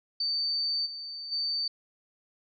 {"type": "tone with level steps", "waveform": "sine", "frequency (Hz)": 4577, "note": "D8", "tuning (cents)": -45, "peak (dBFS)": [-26, -36, -27], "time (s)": [0.2, 1.68], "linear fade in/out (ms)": 5, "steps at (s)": [0.85, 1.31], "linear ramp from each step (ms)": 20, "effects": ["MP3 96 kbps"]}